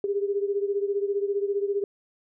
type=beating tone pair; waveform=sine; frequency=398.7 / 413.7 Hz; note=G4 / G#4; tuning=+29 / -7 cents; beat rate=15 Hz; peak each=-25 / -29 dBFS; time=0.04-1.84 s; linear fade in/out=2 ms; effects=none